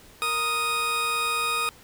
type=tone pair together; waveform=20% pulse; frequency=466.2 / 1244.5 Hz; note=A#4 / D#6; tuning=0 / 0 cents; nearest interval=octave + perfect fourth; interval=1700 cents; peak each=-30 / -19 dBFS; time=0.22-1.69 s; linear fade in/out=0 ms; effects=pink hiss -51 dBFS RMS until 1.83 s